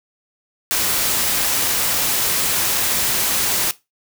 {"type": "noise", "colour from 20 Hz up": "white", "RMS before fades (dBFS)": -19, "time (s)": [0.71, 3.71], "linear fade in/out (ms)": 0, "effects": ["noise-tail reverb RT60 0.2 s tail -17 dB re dry"]}